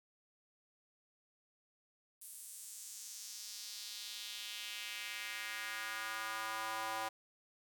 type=tone with high-pass filter sweep; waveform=square; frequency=110.5 Hz; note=A2; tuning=8 cents sharp; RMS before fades=-44 dBFS; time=2.21-7.09 s; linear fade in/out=10 ms; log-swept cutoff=10000 to 840 Hz; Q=2; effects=none